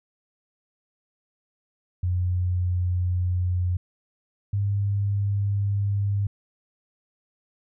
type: tone pair in turn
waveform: sine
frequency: 89.9 / 100.66 Hz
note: F#2 / G2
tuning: -49 / +46 cents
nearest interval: major second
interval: 195 cents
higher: second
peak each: -21 dBFS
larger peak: neither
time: 2.03-3.77 / 4.53-6.27 s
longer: neither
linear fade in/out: 5 ms
effects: none